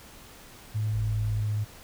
sine tone with pitch glide, 107.6 to 105.63 Hz, A2 to G#2, -38 to +30 cents, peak -25 dBFS, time 0.74-1.65 s, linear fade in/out 20 ms, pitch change -32 cents, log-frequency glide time 0.97-1.5 s
sine tone, 49 Hz, G1, in tune, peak -33 dBFS, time 0.91-1.45 s, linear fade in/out 50 ms
effects pink hiss -49 dBFS RMS until 1.83 s

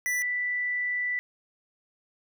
square / sine tone pair in turn, 1975.5 / 1975.5 Hz, B6 / B6, 0 / 0 cents, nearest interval unison, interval 0 cents, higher neither, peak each -26 dBFS, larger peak neither, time 0.06-0.22 / 0.22-1.19 s, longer second, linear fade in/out 0 ms, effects none

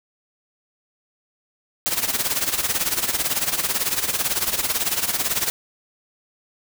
white noise with tremolo, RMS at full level -20 dBFS, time 1.86-5.5 s, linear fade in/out 0 ms, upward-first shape sine, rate 18 Hz, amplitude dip 75%, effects none

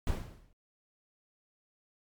brown noise with exponential decay, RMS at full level -28 dBFS, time 0.07-0.53 s, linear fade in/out 2 ms, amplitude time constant 100 ms, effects MP3 96 kbps

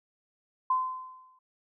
sine tone with exponential decay, 1029 Hz, C6, 29 cents flat, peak -21 dBFS, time 0.7-1.39 s, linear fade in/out 5 ms, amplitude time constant 150 ms, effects none

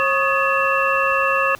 sine tone cluster, 541 / 1107 / 1247 / 1706 / 2693 Hz, C#5 / C#6 / D#6 / G#6 / E7, -42 / -3 / +3 / +46 / +36 cents, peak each -22 dBFS, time 0-1.55 s, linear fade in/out 0 ms, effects pink hiss -45 dBFS RMS until 1.59 s

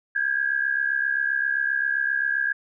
sine tone pair together, 1600 / 1667.6 Hz, G6 / G#6, +35 / +7 cents, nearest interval minor second, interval 72 cents, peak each -24 dBFS, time 0.15-2.53 s, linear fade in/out 10 ms, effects none

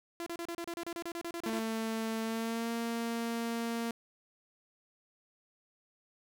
sawtooth tone bursts, 340 Hz, F4, 46 cents flat, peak -33 dBFS, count 15, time 0.2-1.593 s, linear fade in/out 0 ms, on 63 ms, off 32 ms
sawtooth tone with pitch glide, 223.3 to 231.7 Hz, A3 to A#3, +26 to -10 cents, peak -29 dBFS, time 1.46-3.91 s, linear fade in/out 2 ms, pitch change +64 cents, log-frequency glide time 2.23-2.71 s
effects none

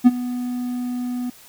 triangle tone with ADSR envelope, 246.9 Hz, B3, in tune, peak -3 dBFS, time 0.04-1.3 s, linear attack 28 ms, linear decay 32 ms, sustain -18 dB, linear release 5 ms, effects white hiss -47 dBFS RMS until 1.48 s

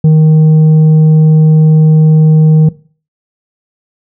triangle tone with tanh clipping, 156.3 Hz, D#3, 8 cents sharp, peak -3 dBFS, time 0.04-2.69 s, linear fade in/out 5 ms, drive 9 dB, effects noise-tail reverb RT60 0.4 s tail -19 dB re dry

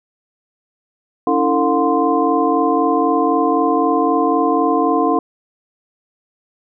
sine tone cluster, 280.9 / 324.8 / 450 / 717 / 1040 Hz, C#4 / E4 / A4 / F5 / C6, +23 / -26 / +39 / +45 / -11 cents, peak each -19 dBFS, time 1.27-5.19 s, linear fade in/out 2 ms, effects none

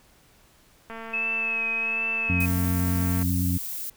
click train, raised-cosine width 0.5 ms, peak -24 dBFS, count 527, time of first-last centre 0.9-3.227 s, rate 226 Hz
sine tone with vibrato, 2585 Hz, E7, 34 cents flat, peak -24 dBFS, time 1.13-2.46 s, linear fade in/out 10 ms, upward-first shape sine, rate 1.3 Hz, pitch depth 40 cents each way
harmonic tone, 89.5 Hz, F2, 43 cents sharp, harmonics 1 / 2 / 3, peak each -24 / -27 / -29 dBFS, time 2.29-3.58 s, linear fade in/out 10 ms
violet noise, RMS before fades -33 dBFS, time 2.4-3.9 s, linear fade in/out 5 ms
effects pink hiss -58 dBFS RMS until 3.96 s

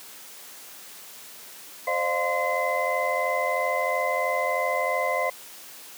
sine tone cluster, 523 / 606 / 699 / 1036 / 2048 Hz, C5 / D#5 / F5 / C6 / C7, -1 / -46 / +1 / -17 / -38 cents, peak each -29 dBFS, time 1.87-5.3 s, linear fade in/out 5 ms, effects white hiss -44 dBFS RMS until 5.97 s + high-pass 200 Hz 12 dB/octave

